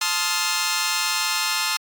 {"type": "chord", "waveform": "10% pulse", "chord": "F dominant seventh", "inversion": "first", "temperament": "just", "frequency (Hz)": [873.1, 1047.7, 1257.2, 1396.9], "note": ["A5", "C6", "Eb6", "F6"], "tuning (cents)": [-14, 2, 18, 0], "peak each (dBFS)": -19, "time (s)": [0.01, 1.77], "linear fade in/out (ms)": 5, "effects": ["AAC 64 kbps"]}